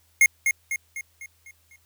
square tone with echo, 2148 Hz, C7, 45 cents sharp, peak -13 dBFS, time 0.21-0.26 s, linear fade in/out 2 ms, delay 250 ms, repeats 6, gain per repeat -6 dB, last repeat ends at 1.76 s, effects added 82 Hz sine -64 dBFS peak until 1.85 s + white hiss -64 dBFS RMS until 1.85 s

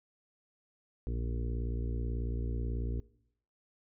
harmonic tone, 58.27 Hz, A#1, in tune, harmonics 1 / 2 / 4 / 5 / 6 / 7 / 8, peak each -33 / -39 / -45 / -47 / -49 / -50 / -51 dBFS, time 1.07-3 s, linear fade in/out 0 ms, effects noise-tail reverb RT60 0.7 s tail -20 dB re dry

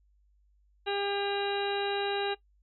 harmonic tone with a mistuned harmonic, 401.5 Hz, G4, 41 cents sharp, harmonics 1 / 2 / 3 / 4 / 5 / 6 / 7 / 8 / 10, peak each -32 / -34 / -45 / -39 / -48 / -43 / -38 / -47 / -39 dBFS, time 0.86-2.35 s, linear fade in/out 20 ms, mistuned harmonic 10, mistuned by -64 cents, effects noise-tail reverb RT60 0.1 s tail -17 dB re dry + added 50 Hz sine -63 dBFS peak until 2.62 s

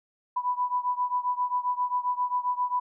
sine beating tone pair, 987.8 / 995.3 Hz, B5 / B5, 0 / +13 cents, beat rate 7.5 Hz, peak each -27 / -29 dBFS, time 0.36-2.8 s, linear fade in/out 10 ms, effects none

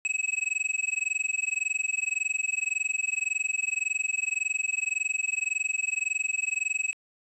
square tone with amplitude modulation, 2563 Hz, E7, 49 cents flat, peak -23 dBFS, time 0.05-6.93 s, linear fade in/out 0 ms, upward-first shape sine, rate 21.8 Hz, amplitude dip 100%, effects resampled to 24000 Hz + 10-bit

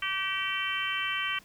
harmonic tone, 385.8 Hz, G4, 28 cents flat, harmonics 3 / 4 / 5 / 6 / 7 / 8, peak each -36 / -36 / -36 / -35 / -36 / -34 dBFS, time 0.02-1.39 s, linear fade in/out 5 ms, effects pink hiss -57 dBFS RMS until 1.44 s

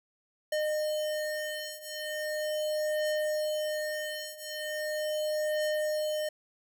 square beating tone pair, 610 / 610.39 Hz, D#5 / D#5, -34 / -33 cents, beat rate 0.39 Hz, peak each -35 / -33 dBFS, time 0.52-6.29 s, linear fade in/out 5 ms, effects none

